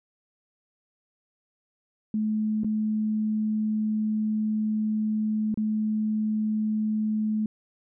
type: tone with dropouts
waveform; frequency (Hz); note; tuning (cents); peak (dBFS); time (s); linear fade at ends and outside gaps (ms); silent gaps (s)
sine; 215.3; A3; -37; -23; 2.14-7.46; 2; 2.635-2.645 / 5.543-5.574
effects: none